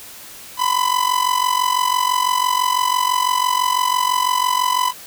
45% pulse tone with amplitude modulation, 1001 Hz, B5, 23 cents sharp, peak -12 dBFS, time 0.57-4.93 s, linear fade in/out 50 ms, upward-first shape sine, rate 46 Hz, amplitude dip 80%, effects white hiss -38 dBFS RMS until 5.06 s

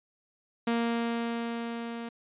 sawtooth tone with level ramp, 233.1 Hz, A#3, in tune, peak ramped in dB -21 to -32 dBFS, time 0.67-2.09 s, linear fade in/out 5 ms, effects resampled to 8000 Hz

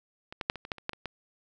clicks, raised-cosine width 0.3 ms, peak -25 / -16 / -8 / -24 / -25 / -15 / -29 / -14 / -26 / -19 dBFS, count 10, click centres 0.325 / 0.412 / 0.499 / 0.557 / 0.651 / 0.718 / 0.783 / 0.894 / 0.933 / 1.057 s, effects none

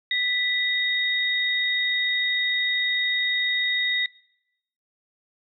sine tone pair together, 1975.5 / 3729 Hz, B6 / A#7, 0 / 0 cents, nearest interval major seventh, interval 1100 cents, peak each -24 dBFS, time 0.11-4.06 s, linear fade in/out 2 ms, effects noise-tail reverb RT60 0.9 s tail -24 dB re dry

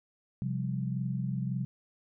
sine chord, C suspended fourth, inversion none, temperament just, 130.81 / 174.42 / 196.22 Hz, C3 / F3 / G3, 0 / -2 / +2 cents, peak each -32 / -36 / -36 dBFS, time 0.42-1.65 s, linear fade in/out 0 ms, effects none

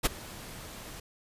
pink noise with ADSR envelope, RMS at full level -22 dBFS, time 0.03-1 s, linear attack 28 ms, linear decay 17 ms, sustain -22 dB, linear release 5 ms, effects resampled to 32000 Hz

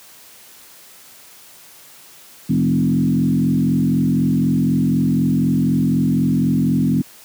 sine tone with frequency modulation, 207.7 Hz, G#3, in tune, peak -13 dBFS, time 2.49-7.02 s, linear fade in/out 10 ms, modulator 44 Hz, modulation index 1.7, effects white hiss -44 dBFS RMS until 7.24 s + high-pass 100 Hz 12 dB/octave

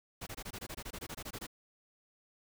pink noise bursts, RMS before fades -43 dBFS, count 16, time 0.21-1.468 s, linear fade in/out 10 ms, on 58 ms, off 22 ms, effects none

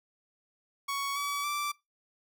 sawtooth tone with pitch steps, 1115 / 1141.7 / 1169.1 Hz, C#6 / D6 / D6, +10 / -49 / -8 cents, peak -27 dBFS, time 0.88-1.72 s, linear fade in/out 10 ms, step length 280 ms, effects noise-tail reverb RT60 0.2 s tail -21 dB re dry

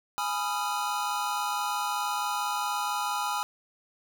square chord, F half-diminished seventh, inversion first, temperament equal with one note detuned, 830.6 / 987.8 / 1244.5 / 1369 Hz, Ab5 / Cb6 / Eb6 / F6, 0 / 0 / 0 / -35 cents, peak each -33 / -34 / -35 / -36 dBFS, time 0.18-3.43 s, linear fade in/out 0 ms, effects none

